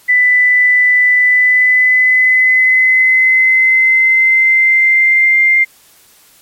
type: tone with pitch glide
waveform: sine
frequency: 1991 to 2102 Hz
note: B6 to C7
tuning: +14 to +7 cents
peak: -6 dBFS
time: 0.08-5.65 s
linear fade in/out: 20 ms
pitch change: +93 cents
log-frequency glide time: 1.18-5.47 s
effects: white hiss -46 dBFS RMS until 6.41 s + MP3 64 kbps